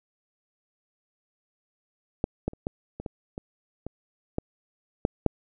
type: clicks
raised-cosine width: 2 ms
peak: -10 / -13 / -30 / -15 / -22 / -19 / -21 / -21 / -13 / -8 / -6 dBFS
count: 11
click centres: 2.241 / 2.48 / 2.534 / 2.669 / 3 / 3.062 / 3.379 / 3.866 / 4.384 / 5.051 / 5.263 s
effects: none